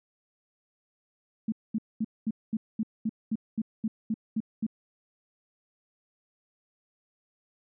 sine tone bursts, 220 Hz, A3, in tune, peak -25 dBFS, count 13, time 1.48-4.666 s, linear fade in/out 5 ms, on 42 ms, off 220 ms, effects none

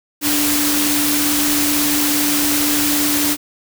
sine tone in noise, 293.7 Hz, D4, in tune, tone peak -19 dBFS, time 0.21-3.37 s, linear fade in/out 50 ms, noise white, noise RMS -18 dBFS, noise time 0.21-3.37 s, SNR -4 dB, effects none

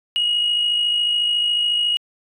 sine tone with amplitude modulation, 2890 Hz, F#7, 41 cents flat, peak -13 dBFS, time 0.16-1.97 s, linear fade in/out 0 ms, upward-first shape sine, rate 54 Hz, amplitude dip 45%, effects tanh soft clip ceiling -13 dBFS

